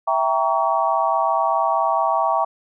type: chord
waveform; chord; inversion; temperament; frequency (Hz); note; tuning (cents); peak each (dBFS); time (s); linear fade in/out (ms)
sine; E diminished seventh; none; equal with one note detuned; 659.3 / 784 / 932.3 / 1126.8; E5 / G5 / Bb5 / Db6; 0 / 0 / 0 / +28; -22; 0.07-2.45; 10
effects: none